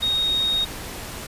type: tone in noise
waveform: sine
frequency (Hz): 3734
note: A#7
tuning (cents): +2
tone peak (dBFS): -19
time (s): 0.02-0.65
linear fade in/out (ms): 10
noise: pink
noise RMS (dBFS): -34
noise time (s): 0-1.27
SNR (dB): +12
effects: resampled to 32000 Hz